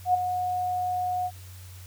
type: tone with ADSR envelope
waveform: sine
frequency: 727 Hz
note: F#5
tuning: 31 cents flat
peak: -16 dBFS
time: 0.05-1.31 s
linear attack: 92 ms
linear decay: 12 ms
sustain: -9 dB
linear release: 53 ms
effects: added 92 Hz sine -42 dBFS peak until 1.86 s + white hiss -51 dBFS RMS until 1.86 s